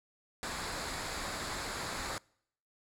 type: noise with comb filter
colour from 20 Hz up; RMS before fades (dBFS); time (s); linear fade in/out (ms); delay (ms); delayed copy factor
pink; -38; 0.43-2.18; 0; 0.34; -0.5
effects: noise-tail reverb RT60 0.7 s tail -26 dB re dry + low-pass 9000 Hz 12 dB/octave